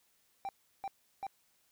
triangle tone bursts, 784 Hz, G5, in tune, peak -34 dBFS, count 3, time 0.45-1.267 s, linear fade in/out 0 ms, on 39 ms, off 350 ms, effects white hiss -72 dBFS RMS until 1.71 s

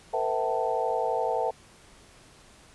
sine tone cluster, 455.4 / 507 / 657 / 763 / 886 Hz, A#4 / B4 / E5 / G5 / A5, -40 / +45 / -6 / -47 / +12 cents, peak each -31 dBFS, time 0.13-1.51 s, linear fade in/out 10 ms, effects pink hiss -54 dBFS RMS until 2.74 s + resampled to 24000 Hz

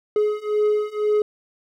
triangle beating tone pair, 420.5 / 422.5 Hz, G#4 / G#4, +22 / +30 cents, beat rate 2 Hz, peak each -20 / -19 dBFS, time 0.16-1.22 s, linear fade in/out 2 ms, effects none

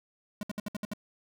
square tone bursts, 207.7 Hz, G#3, in tune, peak -33 dBFS, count 7, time 0.41-0.935 s, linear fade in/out 2 ms, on 21 ms, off 63 ms, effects none

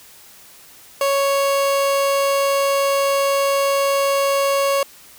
30% pulse tone, 554.4 Hz, C#5, in tune, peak -13 dBFS, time 1.01-4.83 s, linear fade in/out 2 ms, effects white hiss -45 dBFS RMS until 5.18 s

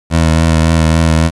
20% pulse tone with vibrato, 80.9 Hz, E2, 32 cents flat, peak -3 dBFS, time 0.1-1.31 s, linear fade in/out 50 ms, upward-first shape triangle, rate 3.6 Hz, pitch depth 34 cents each way, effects resampled to 24000 Hz + 7-bit

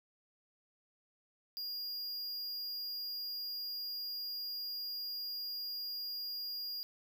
square tone, 4835 Hz, D8, 50 cents sharp, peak -39 dBFS, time 1.57-6.83 s, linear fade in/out 0 ms, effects none

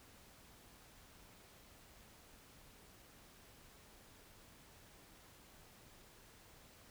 silence, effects pink hiss -62 dBFS RMS until 6.9 s

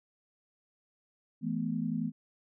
sine chord, E suspended fourth, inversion none, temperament equal with one note detuned, 164.81 / 215.8 / 246.9 Hz, E3 / A3 / B3, 0 / -33 / 0 cents, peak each -35 / -34 / -34 dBFS, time 1.41-2.12 s, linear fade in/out 50 ms, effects none

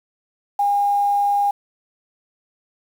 sine tone with quantisation, 811 Hz, G#5, 41 cents flat, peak -15 dBFS, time 0.59-1.51 s, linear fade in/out 5 ms, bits 7, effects none

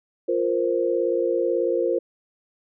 sine chord, F suspended fourth, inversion none, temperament just, 349.2 / 465.6 / 523.8 Hz, F4 / Bb4 / C5, 0 / -2 / +2 cents, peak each -24 dBFS, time 0.28-1.99 s, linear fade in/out 10 ms, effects none

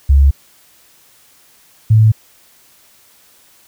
sine tone pair in turn, 69.3 / 109.56 Hz, C#2 / A2, 0 / -7 cents, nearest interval minor sixth, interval 793 cents, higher second, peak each -5 dBFS, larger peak neither, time 0.09-0.31 / 1.9-2.12 s, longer neither, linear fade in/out 10 ms, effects white hiss -49 dBFS RMS until 3.67 s

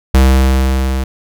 square tone with level ramp, 65.8 Hz, C2, 10 cents sharp, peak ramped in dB -5 to -15 dBFS, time 0.14-1.04 s, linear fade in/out 5 ms, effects none

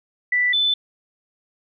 sine tone pair in turn, 1975.5 / 3511 Hz, B6 / A7, 0 / -4 cents, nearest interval minor seventh, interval 996 cents, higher second, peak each -16 dBFS, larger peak neither, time 0.32-0.53 / 0.53-0.74 s, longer neither, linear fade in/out 5 ms, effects none

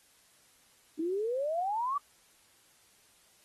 sine exponential sweep, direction up, 315.6 to 1174.7 Hz, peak -29 dBFS, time 0.99-1.98 s, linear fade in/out 5 ms, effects white hiss -64 dBFS RMS until 3.44 s + AAC 32 kbps

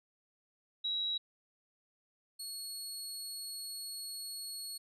sine / 25% pulse tone pair in turn, 3869 / 4347 Hz, B7 / C#8, -36 / -35 cents, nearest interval major second, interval 201 cents, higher second, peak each -32 / -36 dBFS, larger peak first, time 0.84-1.18 / 2.39-4.78 s, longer second, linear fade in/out 10 ms, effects none

